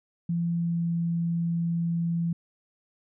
sine tone with pitch glide, 170 to 168.73 Hz, F3 to E3, -46 to +41 cents, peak -24 dBFS, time 0.29-2.33 s, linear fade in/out 5 ms, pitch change -13 cents, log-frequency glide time 0.52-0.94 s, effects none

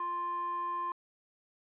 square tone with band-pass filter, 349.2 Hz, F4, in tune, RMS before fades -35 dBFS, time 0-0.92 s, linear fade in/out 2 ms, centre 1100 Hz, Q 9, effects resampled to 8000 Hz

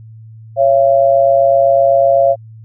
sine tone pair together, 552.1 / 680 Hz, C#5 / F5, -7 / -46 cents, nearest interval major third, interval 361 cents, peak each -10 dBFS, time 0.56-2.36 s, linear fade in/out 50 ms, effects added 111 Hz sine -33 dBFS peak until 2.64 s

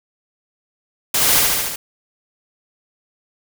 white noise with echo, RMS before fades -17 dBFS, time 1.14-1.4 s, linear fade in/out 5 ms, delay 72 ms, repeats 5, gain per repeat -2 dB, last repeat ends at 1.76 s, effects none

